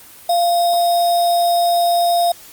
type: tone with sample-and-hold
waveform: sine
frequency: 692 Hz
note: F5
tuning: 16 cents flat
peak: -12 dBFS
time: 0.29-2.32 s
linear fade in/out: 5 ms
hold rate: 4410 Hz
effects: white hiss -41 dBFS RMS until 2.52 s + Opus 24 kbps